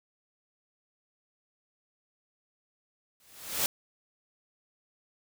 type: noise with exponential growth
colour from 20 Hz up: white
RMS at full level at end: -25 dBFS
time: 3.2-3.66 s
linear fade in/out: 1 ms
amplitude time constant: 99 ms
effects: none